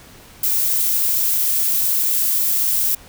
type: noise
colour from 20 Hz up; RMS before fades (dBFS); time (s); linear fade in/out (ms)
violet; -18; 0.43-2.95; 5
effects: pink hiss -44 dBFS RMS until 3.08 s